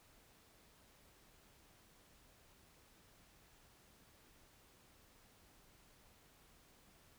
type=silence; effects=pink hiss -67 dBFS RMS until 7.18 s